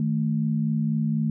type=tone pair together; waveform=sine; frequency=155.91 / 220 Hz; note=D#3 / A3; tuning=+4 / 0 cents; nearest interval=tritone; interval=596 cents; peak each=-24 dBFS; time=0-1.3 s; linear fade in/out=2 ms; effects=none